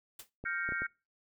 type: noise with exponential decay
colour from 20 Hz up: white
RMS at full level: -42 dBFS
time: 0.19-0.3 s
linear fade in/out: 5 ms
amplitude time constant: 22 ms
type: clicks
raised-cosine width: 2 ms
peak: -29 dBFS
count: 4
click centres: 0.44 / 0.69 / 0.722 / 0.82 s
type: chord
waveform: sine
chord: G half-diminished seventh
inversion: third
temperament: equal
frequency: 1396.9 / 1568 / 1864.7 / 2217 Hz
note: F6 / G6 / Bb6 / Db7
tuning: 0 / 0 / 0 / 0 cents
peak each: -37 / -36 / -41 / -40 dBFS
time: 0.45-0.87 s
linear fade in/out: 10 ms
effects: noise-tail reverb RT60 0.3 s tail -25 dB re dry